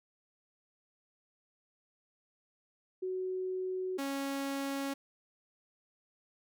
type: tone pair in turn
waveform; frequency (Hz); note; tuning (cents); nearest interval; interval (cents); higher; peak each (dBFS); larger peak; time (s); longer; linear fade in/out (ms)
sine / sawtooth; 371.9 / 275.7; F#4 / C#4; +9 / -9; perfect fourth; 518; first; -33 / -30; second; 3.02-3.98 / 3.98-4.94; neither; 10
effects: none